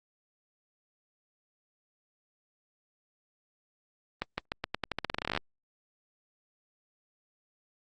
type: accelerating click train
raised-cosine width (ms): 0.3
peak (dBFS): -14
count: 21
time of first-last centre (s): 4.22-5.375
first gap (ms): 160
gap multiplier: 0.87
effects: Opus 24 kbps